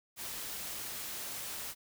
white noise, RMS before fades -41 dBFS, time 0.16-1.75 s, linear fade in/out 50 ms, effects none

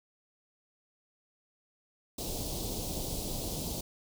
pink band-stop noise, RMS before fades -36 dBFS, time 2.18-3.81 s, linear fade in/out 5 ms, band 740 to 3600 Hz, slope 24 dB/octave, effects none

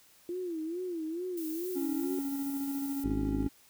sine tone with vibrato, 340 Hz, F4, 46 cents flat, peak -33 dBFS, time 0.29-2.19 s, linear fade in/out 2 ms, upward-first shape sine, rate 2.3 Hz, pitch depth 140 cents each way
violet noise, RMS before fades -44 dBFS, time 1.37-3.04 s, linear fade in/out 5 ms
triangle tone with tremolo, 277.2 Hz, C#4, in tune, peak -29 dBFS, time 1.75-3.49 s, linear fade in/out 20 ms, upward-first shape square, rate 14 Hz, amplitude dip 25%
harmonic tone, 51.91 Hz, G#1, in tune, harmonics 1 / 2 / 3 / 4 / 5 / 6 / 7 / 8, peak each -35 / -38 / -44 / -38 / -39 / -38 / -41 / -46 dBFS, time 3.04-3.48 s, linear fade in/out 5 ms
effects white hiss -61 dBFS RMS until 3.69 s

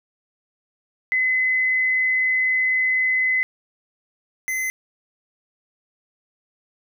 sine / square tone pair in turn, 2031 / 2047 Hz, B6 / C7, +48 / -38 cents, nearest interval unison, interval 14 cents, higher second, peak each -17 / -23 dBFS, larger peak first, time 1.12-3.43 / 4.48-4.7 s, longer first, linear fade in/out 0 ms, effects none

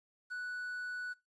triangle tone with quantisation, 1480 Hz, F#6, in tune, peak -36 dBFS, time 0.3-1.14 s, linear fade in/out 20 ms, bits 11, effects noise-tail reverb RT60 0.2 s tail -20 dB re dry + resampled to 22050 Hz

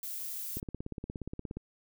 violet noise, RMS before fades -39 dBFS, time 0.03-0.6 s, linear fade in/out 2 ms
click train, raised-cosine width 3 ms, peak -25 dBFS, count 18, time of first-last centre 0.57-1.57 s, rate 17 Hz
effects none

